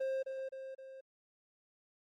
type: tone with echo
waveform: triangle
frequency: 531 Hz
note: C5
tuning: 25 cents sharp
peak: -31 dBFS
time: 0-0.23 s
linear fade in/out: 10 ms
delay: 260 ms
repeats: 3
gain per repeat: -5 dB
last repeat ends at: 1.01 s
effects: Opus 24 kbps